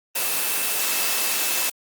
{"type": "tone in noise", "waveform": "sine", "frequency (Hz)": 2637, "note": "E7", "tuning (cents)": 0, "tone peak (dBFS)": -32, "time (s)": [0.15, 1.7], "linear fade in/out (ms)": 10, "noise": "white", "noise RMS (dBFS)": -23, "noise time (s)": [0.15, 1.7], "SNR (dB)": -12, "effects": ["high-pass 300 Hz 12 dB/octave", "Opus 24 kbps"]}